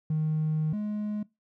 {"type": "tone pair in turn", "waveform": "triangle", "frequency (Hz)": [155.56, 210.1], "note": ["D#3", "G#3"], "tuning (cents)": [0, 20], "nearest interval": "perfect fourth", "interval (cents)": 520, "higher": "second", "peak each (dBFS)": [-21, -26], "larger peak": "first", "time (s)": [[0.1, 0.73], [0.73, 1.23]], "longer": "first", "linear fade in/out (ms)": 5, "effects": ["noise-tail reverb RT60 0.2 s tail -21 dB re dry", "tanh soft clip ceiling -21 dBFS"]}